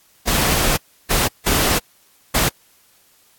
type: noise bursts at uneven times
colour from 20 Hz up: pink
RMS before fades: -17 dBFS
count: 4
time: 0.27-0.77 / 1.1-1.28 / 1.46-1.79 / 2.34-2.49 s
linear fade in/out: 10 ms
effects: white hiss -55 dBFS RMS until 3.38 s + AAC 64 kbps